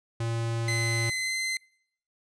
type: tone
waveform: square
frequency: 115.4 Hz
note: A#2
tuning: 17 cents flat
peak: -28 dBFS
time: 0.2-1.1 s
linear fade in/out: 5 ms
type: tone with pitch glide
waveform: sawtooth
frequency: 2046 to 2063 Hz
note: C7 to C7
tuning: -39 to -25 cents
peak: -24 dBFS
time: 0.68-1.57 s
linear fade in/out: 2 ms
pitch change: +14 cents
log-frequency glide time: 1.18-1.34 s
effects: noise-tail reverb RT60 0.7 s tail -26 dB re dry + resampled to 22050 Hz